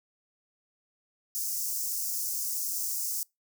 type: high-pass noise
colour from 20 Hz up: white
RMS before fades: -32 dBFS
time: 1.35-3.23 s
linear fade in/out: 0 ms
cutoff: 5200 Hz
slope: 48 dB/octave
effects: noise-tail reverb RT60 0.2 s tail -26 dB re dry